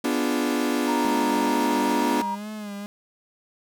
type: chord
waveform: 40% pulse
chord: B diminished seventh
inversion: none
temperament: equal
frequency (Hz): 246.9 / 293.7 / 349.2 / 415.3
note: B3 / D4 / F4 / Ab4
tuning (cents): 0 / 0 / 0 / 0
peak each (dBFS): -25 / -25 / -29 / -31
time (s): 0.04-2.22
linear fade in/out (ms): 5
type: tone with pitch glide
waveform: sine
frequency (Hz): 934 to 946.5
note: A#5 to A#5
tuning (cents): +3 to +26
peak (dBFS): -25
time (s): 0.87-2.36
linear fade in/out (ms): 20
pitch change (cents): +23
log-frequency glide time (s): 1.41-2.07
type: tone with vibrato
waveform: 45% pulse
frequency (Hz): 208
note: G#3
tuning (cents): +3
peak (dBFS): -32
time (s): 1.05-2.86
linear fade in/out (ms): 0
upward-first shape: sine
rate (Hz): 2.2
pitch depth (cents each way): 58
effects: none